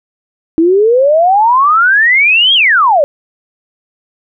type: exponential two-way sweep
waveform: sine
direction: up then down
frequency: 316.4 to 3322 to 547 Hz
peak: -5 dBFS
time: 0.58-3.04 s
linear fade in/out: 0 ms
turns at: 2.54 s
effects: none